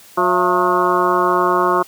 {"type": "harmonic tone with a mistuned harmonic", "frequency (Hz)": 180.4, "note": "F#3", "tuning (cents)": -44, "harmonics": [1, 2, 3, 4, 5, 6, 7, 8], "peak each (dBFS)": [-29, -18, -25, -22, -22, -17, -21, -27], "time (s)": [0.17, 1.83], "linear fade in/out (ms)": 10, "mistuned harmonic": 4, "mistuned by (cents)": -100, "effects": ["white hiss -44 dBFS RMS until 1.87 s", "high-pass 80 Hz 12 dB/octave"]}